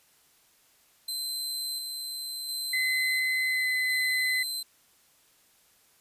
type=tone with tremolo; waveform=sawtooth; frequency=4086 Hz; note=C8; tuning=42 cents flat; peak=-28 dBFS; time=1.08-4.63 s; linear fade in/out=5 ms; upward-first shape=square; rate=0.71 Hz; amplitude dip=30%
type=tone with pitch glide; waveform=sine; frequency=2038 to 2022 Hz; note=C7 to B6; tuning=-46 to +40 cents; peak=-25 dBFS; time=2.73-4.43 s; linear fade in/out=5 ms; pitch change=-14 cents; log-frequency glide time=3.48-3.65 s
effects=white hiss -63 dBFS RMS until 6 s + resampled to 32000 Hz